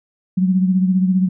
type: beating tone pair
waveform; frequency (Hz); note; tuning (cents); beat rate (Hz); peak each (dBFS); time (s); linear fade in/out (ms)
sine; 185 / 200; F#3 / G3; 0 / +35; 15; -13 / -22; 0.37-1.29; 10
effects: none